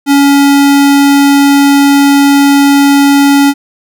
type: tone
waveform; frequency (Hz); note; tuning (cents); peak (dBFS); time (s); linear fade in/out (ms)
square; 281.1; C#4; +24; -4; 0.06-3.54; 50
effects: none